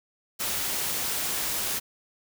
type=noise; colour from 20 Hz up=white; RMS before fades=-29 dBFS; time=0.39-1.8 s; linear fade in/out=20 ms; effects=none